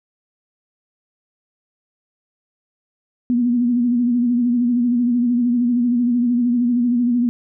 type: tone with vibrato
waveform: sine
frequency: 241.9 Hz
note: B3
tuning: 36 cents flat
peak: -14 dBFS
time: 3.3-7.29 s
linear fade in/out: 0 ms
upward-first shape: sine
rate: 13 Hz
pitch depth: 52 cents each way
effects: none